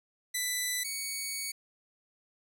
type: tone pair in turn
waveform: 10% pulse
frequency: 1991 / 2235 Hz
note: B6 / C#7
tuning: +14 / +14 cents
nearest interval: major second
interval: 200 cents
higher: second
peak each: -21 / -25 dBFS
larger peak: first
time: 0.34-0.84 / 0.84-1.52 s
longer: second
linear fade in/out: 10 ms
effects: none